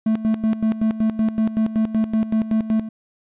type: tone with tremolo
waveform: triangle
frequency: 220 Hz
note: A3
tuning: in tune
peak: -13 dBFS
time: 0.06-2.89 s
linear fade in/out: 5 ms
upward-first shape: square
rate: 5.3 Hz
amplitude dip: 75%
effects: resampled to 8000 Hz